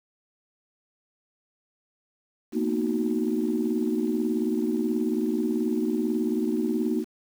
sine chord, B major seventh, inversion third, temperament equal with one note detuned, 228.5 / 246.9 / 311.1 / 370 Hz, A#3 / B3 / D#4 / F#4, -34 / 0 / 0 / 0 cents, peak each -27 / -30 / -27 / -29 dBFS, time 2.52-7.05 s, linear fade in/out 50 ms, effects tanh soft clip ceiling -14 dBFS + 8-bit

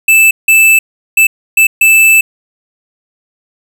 square tone bursts at uneven times, 2637 Hz, E7, in tune, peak -4 dBFS, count 5, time 0.08-0.31 / 0.48-0.79 / 1.17-1.27 / 1.57-1.67 / 1.81-2.21 s, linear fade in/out 5 ms, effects none

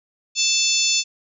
harmonic tone, 880 Hz, A5, in tune, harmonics 3 / 4 / 5 / 6 / 7 / 8, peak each -24 / -24 / -24 / -24 / -24 / -24 dBFS, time 0.35-1.04 s, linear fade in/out 50 ms, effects none

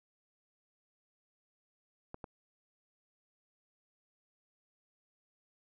clicks, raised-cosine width 1 ms, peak -29 dBFS, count 2, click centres 2.144 / 2.242 s, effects none

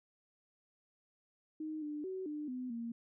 sine tone with pitch steps, 311 / 298 / 376.5 / 299.4 / 252.8 / 232.7 Hz, D#4 / D4 / F#4 / D4 / B3 / A#3, -1 / +25 / +30 / +33 / +41 / -3 cents, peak -38 dBFS, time 1.6-2.92 s, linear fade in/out 5 ms, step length 220 ms, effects none

